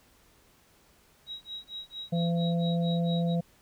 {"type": "tone with tremolo", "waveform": "sine", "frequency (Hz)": 3833, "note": "A#7", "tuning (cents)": 47, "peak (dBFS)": -35, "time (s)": [1.26, 3.36], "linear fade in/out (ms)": 50, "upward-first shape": "sine", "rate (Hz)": 4.4, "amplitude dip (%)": 100}
{"type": "harmonic tone", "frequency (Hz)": 170, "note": "F3", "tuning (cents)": -46, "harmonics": [1, 3, 4], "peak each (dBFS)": [-25, -35, -37], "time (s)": [2.12, 3.41], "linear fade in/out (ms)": 10}
{"effects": ["pink hiss -62 dBFS RMS until 3.61 s"]}